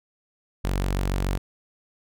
sawtooth tone, 47.02 Hz, F#1, 29 cents sharp, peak -19 dBFS, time 0.64-1.38 s, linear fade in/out 10 ms, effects none

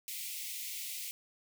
white high-pass noise, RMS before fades -41 dBFS, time 0.08-1.11 s, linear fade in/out 0 ms, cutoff 2000 Hz, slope 96 dB/octave, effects none

